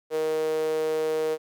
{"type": "tone with high-pass filter", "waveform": "sawtooth", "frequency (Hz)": 156.8, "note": "D#3", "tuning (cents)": 14, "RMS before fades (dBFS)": -26, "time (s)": [0.1, 1.38], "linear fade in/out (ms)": 50, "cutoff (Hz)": 470, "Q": 7.3, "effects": []}